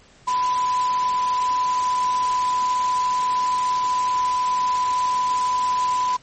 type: tone in noise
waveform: sine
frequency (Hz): 1000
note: B5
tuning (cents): +21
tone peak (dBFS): -18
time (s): 0.27-6.17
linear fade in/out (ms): 10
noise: white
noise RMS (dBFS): -32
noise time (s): 0.27-6.17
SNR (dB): +11
effects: pink hiss -52 dBFS RMS until 6.22 s + MP3 32 kbps